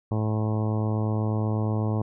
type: harmonic tone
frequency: 108.2 Hz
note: A2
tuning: 29 cents flat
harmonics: 1 / 2 / 3 / 4 / 5 / 6 / 7 / 8 / 9 / 10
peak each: -24 / -30 / -34 / -36 / -38 / -40 / -41 / -42 / -43 / -44 dBFS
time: 0.11-2.02 s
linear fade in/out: 5 ms
effects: none